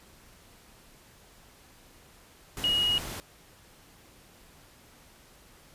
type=tone in noise; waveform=sine; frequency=2890 Hz; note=F#7; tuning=41 cents flat; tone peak=-23 dBFS; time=2.64-2.98 s; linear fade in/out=0 ms; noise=pink; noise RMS=-38 dBFS; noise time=2.57-3.2 s; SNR=+12 dB; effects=pink hiss -56 dBFS RMS until 5.74 s + resampled to 32000 Hz